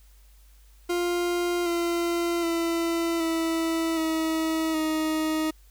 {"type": "tone with pitch steps", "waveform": "40% pulse", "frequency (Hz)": [350, 342.4, 335, 327.7, 320.6, 313.6], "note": ["F4", "F4", "E4", "E4", "E4", "D#4"], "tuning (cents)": [4, -34, 28, -10, -48, 14], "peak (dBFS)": -23, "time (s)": [0.89, 5.51], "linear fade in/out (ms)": 10, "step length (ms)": 770, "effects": ["added 50 Hz sine -51 dBFS peak until 5.7 s", "white hiss -62 dBFS RMS until 5.7 s"]}